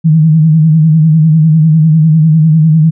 sine tone with vibrato, 157.7 Hz, D#3, 24 cents sharp, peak -3 dBFS, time 0.04-2.91 s, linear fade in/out 20 ms, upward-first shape sine, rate 10 Hz, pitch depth 70 cents each way, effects none

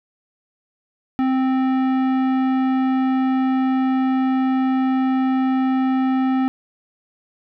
sine tone with tanh clipping, 261.6 Hz, C4, in tune, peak -18 dBFS, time 1.19-6.48 s, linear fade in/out 0 ms, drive 15 dB, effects none

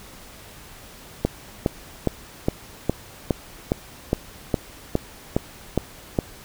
click train, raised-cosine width 2 ms, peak -5 dBFS, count 13, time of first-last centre 1.25-6.188 s, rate 2.43 Hz, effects pink hiss -44 dBFS RMS until 6.44 s

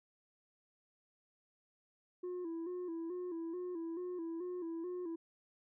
sine tone with vibrato, 345 Hz, F4, 21 cents flat, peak -36 dBFS, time 2.23-5.16 s, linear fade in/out 10 ms, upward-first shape square, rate 2.3 Hz, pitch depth 73 cents each way, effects tanh soft clip ceiling -38 dBFS

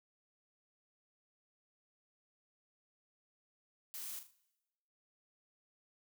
blue noise with echo, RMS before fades -45 dBFS, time 3.94-4.19 s, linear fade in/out 0 ms, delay 39 ms, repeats 3, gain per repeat -8 dB, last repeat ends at 4.307 s, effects noise-tail reverb RT60 1.0 s tail -21 dB re dry

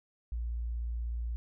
sine tone, 58.27 Hz, A#1, in tune, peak -32 dBFS, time 0.32-1.36 s, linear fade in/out 0 ms, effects none

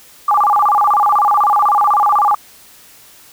sine tone with vibrato, 988 Hz, B5, in tune, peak -9 dBFS, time 0.28-2.35 s, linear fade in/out 5 ms, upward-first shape square, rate 16 Hz, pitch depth 300 cents each way, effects white hiss -43 dBFS RMS until 3.32 s

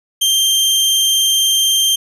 sawtooth tone, 3162 Hz, G7, 14 cents sharp, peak -8 dBFS, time 0.21-1.96 s, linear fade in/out 10 ms, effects resampled to 32000 Hz + 8-bit

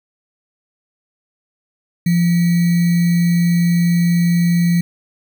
sine tone with sample-and-hold, 172.3 Hz, F3, 23 cents flat, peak -11 dBFS, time 2.06-4.81 s, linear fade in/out 5 ms, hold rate 2100 Hz, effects none

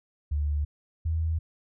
sine tone pair in turn, 73.42 / 80.75 Hz, D2 / E2, 0 / -35 cents, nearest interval major second, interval 165 cents, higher second, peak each -24 dBFS, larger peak neither, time 0.31-0.65 / 1.05-1.39 s, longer neither, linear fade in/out 10 ms, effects none

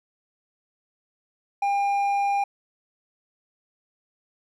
sine tone with hard clipping, 802 Hz, G5, 39 cents sharp, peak -22 dBFS, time 1.62-2.44 s, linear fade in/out 5 ms, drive 5 dB, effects none

